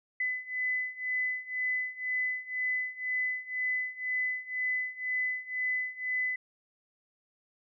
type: beating tone pair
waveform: sine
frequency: 2008 / 2010 Hz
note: B6 / B6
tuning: +28 / +30 cents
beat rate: 2 Hz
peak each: -34 / -32 dBFS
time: 0.2-6.36 s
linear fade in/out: 5 ms
effects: none